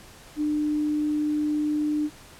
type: tone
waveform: sine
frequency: 300 Hz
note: D4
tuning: 37 cents sharp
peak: -22 dBFS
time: 0.36-2.1 s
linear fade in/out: 50 ms
effects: pink hiss -48 dBFS RMS until 2.39 s + low-pass 12000 Hz 12 dB/octave